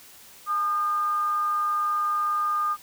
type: tone with frequency modulation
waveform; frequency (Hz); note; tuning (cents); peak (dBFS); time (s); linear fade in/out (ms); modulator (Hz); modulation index
sine; 1218; D#6; -37; -22; 0.46-2.77; 50; 366; 0.2
effects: white hiss -49 dBFS RMS until 2.82 s